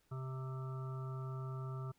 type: harmonic tone with a mistuned harmonic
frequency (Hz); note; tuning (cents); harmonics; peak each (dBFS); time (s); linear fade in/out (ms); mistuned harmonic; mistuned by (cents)
130.81; C3; 0; 1 / 3 / 5 / 7 / 9 / 10; -40 / -52 / -57 / -60 / -54 / -55; 0.11-1.92; 10; 10; +19
effects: pink hiss -75 dBFS RMS until 1.98 s